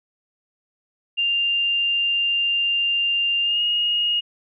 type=tone with pitch glide; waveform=sine; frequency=2794 to 2866 Hz; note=F7 to F7; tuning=0 to +44 cents; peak=-18 dBFS; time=1.17-4.21 s; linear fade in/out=20 ms; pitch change=+44 cents; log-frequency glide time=3.42-3.62 s; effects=none